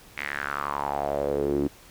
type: tone with band-pass filter sweep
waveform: sawtooth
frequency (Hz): 71.3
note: C#2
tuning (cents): +49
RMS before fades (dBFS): -28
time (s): 0.17-1.68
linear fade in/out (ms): 10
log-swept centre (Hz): 2200 to 300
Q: 4.9
effects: pink hiss -51 dBFS RMS until 1.9 s